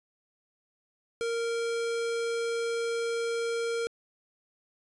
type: tone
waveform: square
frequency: 463.9 Hz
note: A#4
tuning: 8 cents flat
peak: -29 dBFS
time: 1.21-3.87 s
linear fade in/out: 0 ms
effects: resampled to 22050 Hz